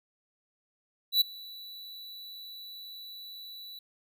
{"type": "tone with ADSR envelope", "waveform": "square", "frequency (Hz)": 3951, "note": "B7", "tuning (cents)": 0, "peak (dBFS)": -19, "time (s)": [1.12, 3.79], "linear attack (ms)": 90, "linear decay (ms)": 11, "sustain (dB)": -24, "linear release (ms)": 4, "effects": []}